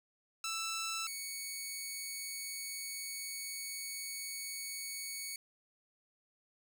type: tone pair in turn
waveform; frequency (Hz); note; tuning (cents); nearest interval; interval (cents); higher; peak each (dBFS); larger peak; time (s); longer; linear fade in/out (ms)
10% pulse; 1325 / 2228; E6 / C#7; +9 / +8; major sixth; 899; second; -28 / -31; first; 0.44-1.07 / 1.07-5.36; second; 2
effects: none